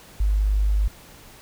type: tone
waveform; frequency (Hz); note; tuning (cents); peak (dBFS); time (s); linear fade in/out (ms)
sine; 51; G#1; -31; -17; 0.2-0.88; 5
effects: pink hiss -47 dBFS RMS until 1.41 s